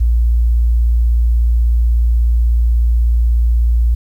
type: tone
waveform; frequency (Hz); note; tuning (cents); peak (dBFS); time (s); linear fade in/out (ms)
sine; 58.2; A#1; -2; -9; 0-3.95; 10
effects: 8-bit